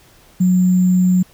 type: tone with sample-and-hold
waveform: sine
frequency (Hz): 182.3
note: F#3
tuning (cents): -25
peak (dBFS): -10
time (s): 0.4-1.23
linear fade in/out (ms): 10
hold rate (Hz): 7350
effects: pink hiss -49 dBFS RMS until 1.33 s